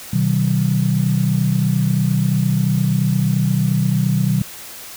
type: tone cluster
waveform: sine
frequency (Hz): 126.1 / 154.8 / 189.1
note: B2 / D#3 / F#3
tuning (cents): +36 / -9 / +38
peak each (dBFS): -18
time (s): 0.13-4.42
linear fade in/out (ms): 5
effects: tanh soft clip ceiling -4 dBFS + white hiss -35 dBFS RMS until 4.96 s